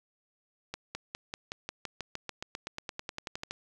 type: accelerating click train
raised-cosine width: 0.2 ms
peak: -19 dBFS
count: 22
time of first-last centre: 0.74-3.51 s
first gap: 210 ms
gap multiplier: 0.95
effects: none